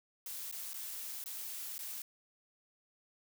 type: noise with dropouts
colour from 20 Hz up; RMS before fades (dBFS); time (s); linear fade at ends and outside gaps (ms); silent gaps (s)
blue; -43; 0.26-2.02; 2; 0.514-0.524 / 0.734-0.741 / 1.24-1.259 / 1.781-1.79
effects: none